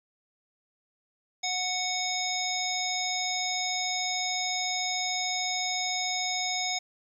harmonic tone with a mistuned harmonic, 740 Hz, F#5, in tune, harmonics 1 / 3 / 5 / 7 / 9, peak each -34 / -34 / -34 / -34 / -34 dBFS, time 1.43-6.79 s, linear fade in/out 10 ms, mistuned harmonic 1, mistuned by -15 cents, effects 10-bit

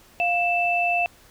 sine tone pair together, 701.1 / 2647 Hz, F5 / E7, +7 / +7 cents, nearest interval octave + major seventh, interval 2300 cents, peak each -22 dBFS, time 0.2-1.06 s, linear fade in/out 0 ms, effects pink hiss -53 dBFS RMS until 1.3 s

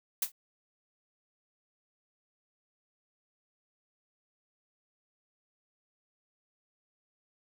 blue noise with exponential decay, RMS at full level -24 dBFS, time 0.22-0.32 s, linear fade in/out 5 ms, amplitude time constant 21 ms, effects none

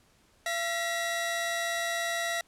sawtooth tone pair together, 679.9 / 1923 Hz, F5 / B6, -47 / -47 cents, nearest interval octave + tritone, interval 1800 cents, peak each -28 dBFS, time 0.46-2.41 s, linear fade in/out 2 ms, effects pink hiss -64 dBFS RMS until 2.47 s + low-pass 11000 Hz 12 dB/octave

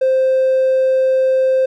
triangle tone, 523.3 Hz, C5, in tune, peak -8 dBFS, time 0.01-1.66 s, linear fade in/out 10 ms, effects tanh soft clip ceiling -7 dBFS

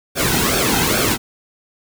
pink noise with flanger, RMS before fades -17 dBFS, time 0.15-1.18 s, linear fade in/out 50 ms, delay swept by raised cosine 1 to 1.78 ms, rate 2.4 Hz, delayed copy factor -0.7, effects none

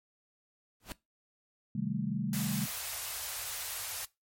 pink noise with exponential growth, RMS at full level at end -37 dBFS, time 0.8-0.92 s, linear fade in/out 1 ms, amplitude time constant 26 ms
sine chord, A half-diminished seventh, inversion first, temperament equal, 130.81 / 155.56 / 196 / 220 Hz, C3 / Eb3 / G3 / A3, 0 / 0 / 0 / 0 cents, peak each -38 / -37 / -35 / -36 dBFS, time 1.75-2.66 s, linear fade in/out 5 ms
white band-stop noise, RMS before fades -38 dBFS, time 2.33-4.05 s, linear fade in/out 2 ms, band 110 to 540 Hz, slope 24 dB/octave
effects noise-tail reverb RT60 0.2 s tail -20 dB re dry + MP3 64 kbps

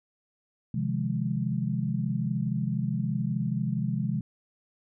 sine chord, F minor seventh, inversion second, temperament equal, 130.81 / 155.56 / 174.61 / 207.7 Hz, C3 / Eb3 / F3 / Ab3, 0 / 0 / 0 / 0 cents, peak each -30 / -33 / -32 / -31 dBFS, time 0.74-4.21 s, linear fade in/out 5 ms, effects none

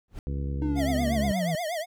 brown noise with exponential growth, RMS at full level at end -31 dBFS, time 0.08-0.19 s, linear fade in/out 2 ms, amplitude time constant 23 ms
harmonic tone, 69.3 Hz, C#2, in tune, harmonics 1 / 2 / 3 / 4 / 5 / 6 / 7, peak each -29 / -33 / -40 / -41 / -45 / -49 / -45 dBFS, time 0.27-1.32 s, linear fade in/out 0 ms
triangle linear sweep, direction down, 307.4 to 159.1 Hz, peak -24 dBFS, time 0.62-1.55 s, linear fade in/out 0 ms
square tone with vibrato, 659.3 Hz, E5, in tune, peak -29 dBFS, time 0.75-1.86 s, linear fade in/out 50 ms, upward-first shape triangle, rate 8.4 Hz, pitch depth 180 cents each way
effects none

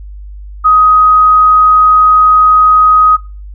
sine tone, 1256 Hz, D#6, 16 cents sharp, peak -3 dBFS, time 0.64-3.17 s, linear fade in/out 20 ms, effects noise-tail reverb RT60 0.3 s tail -19 dB re dry + added 50 Hz sine -25 dBFS peak until 3.54 s

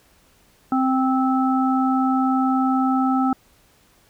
harmonic tone, 261.6 Hz, C4, in tune, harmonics 1 / 3 / 5, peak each -18 / -23 / -25 dBFS, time 0.72-3.33 s, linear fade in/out 2 ms, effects pink hiss -57 dBFS RMS until 4.09 s

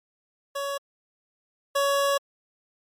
25% pulse tone pair in turn, 560 / 560 Hz, C#5 / C#5, +18 / +18 cents, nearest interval unison, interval 0 cents, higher neither, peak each -24 / -17 dBFS, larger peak second, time 0.55-0.78 / 1.75-2.18 s, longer second, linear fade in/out 10 ms, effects MP3 64 kbps

